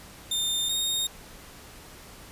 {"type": "tone pair in turn", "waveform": "sawtooth", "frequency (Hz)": [3619, 3699], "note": ["A7", "A#7"], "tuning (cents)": [48, -14], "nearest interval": "unison", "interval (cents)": 38, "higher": "second", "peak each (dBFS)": -22, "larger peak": "neither", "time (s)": [[0.31, 0.69], [0.69, 1.07]], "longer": "neither", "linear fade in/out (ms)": 5, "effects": ["pink hiss -47 dBFS RMS until 2.31 s", "resampled to 32000 Hz"]}